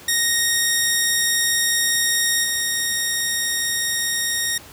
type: tone with level steps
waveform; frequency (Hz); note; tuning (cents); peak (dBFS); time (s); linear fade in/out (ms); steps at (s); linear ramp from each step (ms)
10% pulse; 1864.7; A#6; 0; -8 / -11; 0.08-4.58; 5; 2.43; 20
effects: pink hiss -42 dBFS RMS until 4.72 s + high-pass 60 Hz 12 dB/octave